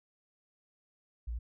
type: tone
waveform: sine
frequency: 58.27 Hz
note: A#1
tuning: in tune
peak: -34 dBFS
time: 1.27-1.39 s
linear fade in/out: 10 ms
effects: none